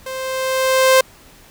sawtooth tone with level ramp, 523.3 Hz, C5, in tune, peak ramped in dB -22 to -4 dBFS, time 0.06-1.01 s, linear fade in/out 5 ms, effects pink hiss -46 dBFS RMS until 1.5 s

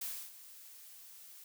blue noise with ADSR envelope, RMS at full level -39 dBFS, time 0.01-1.44 s, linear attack 7 ms, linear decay 290 ms, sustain -15 dB, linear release 3 ms, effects none

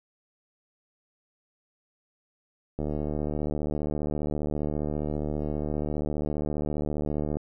click train, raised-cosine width 2 ms, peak -17 dBFS, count 344, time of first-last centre 2.79-7.369 s, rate 74.9 Hz, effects none

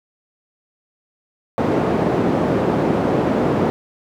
white band-pass noise, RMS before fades -18 dBFS, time 1.58-3.7 s, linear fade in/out 0 ms, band 150 to 450 Hz, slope 12 dB/octave, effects none

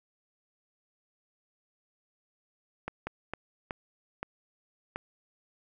slowing click train, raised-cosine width 0.5 ms, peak -19 dBFS, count 6, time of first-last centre 2.88-4.96 s, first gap 190 ms, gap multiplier 1.4, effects none

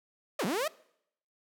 sawtooth linear two-way sweep, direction down then up, 661 to 160.7 to 661 Hz, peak -25 dBFS, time 0.39-0.68 s, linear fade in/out 5 ms, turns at 0.45 s, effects noise-tail reverb RT60 0.7 s tail -22 dB re dry

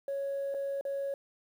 sine tone with dropouts, 554.4 Hz, C#5, in tune, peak -30 dBFS, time 0.08-1.14 s, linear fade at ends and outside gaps 2 ms, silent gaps 0.542-0.546 / 0.811-0.851 s, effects tanh soft clip ceiling -28 dBFS + 10-bit

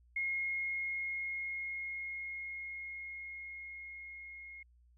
sine tone with level ramp, 2152 Hz, C7, 48 cents sharp, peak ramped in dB -32 to -47 dBFS, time 0.16-4.63 s, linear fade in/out 5 ms, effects added 60 Hz sine -62 dBFS peak until 4.97 s

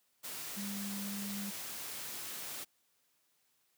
sine tone in noise, 200.9 Hz, G3, 43 cents sharp, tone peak -39 dBFS, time 0.56-1.51 s, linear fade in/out 20 ms, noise white, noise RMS -43 dBFS, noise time 0.23-2.65 s, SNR +1 dB, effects white hiss -75 dBFS RMS until 3.77 s + high-pass 100 Hz 12 dB/octave

